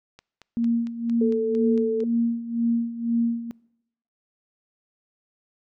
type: click train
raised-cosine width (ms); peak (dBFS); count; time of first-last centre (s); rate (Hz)
0.2; -28; 9; 0.19-2.004; 4.41
type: tone with tremolo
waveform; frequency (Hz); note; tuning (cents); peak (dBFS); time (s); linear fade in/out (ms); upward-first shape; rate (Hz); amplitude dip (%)
sine; 233.1; A#3; 0; -18; 0.57-3.51; 0; sine; 2; 80
type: tone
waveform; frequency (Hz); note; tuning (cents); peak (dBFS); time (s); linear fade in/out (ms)
sine; 443; A4; +12; -21; 1.21-2.04; 5
effects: noise-tail reverb RT60 0.8 s tail -24 dB re dry